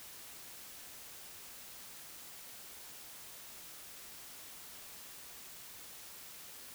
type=silence; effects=white hiss -51 dBFS RMS until 6.74 s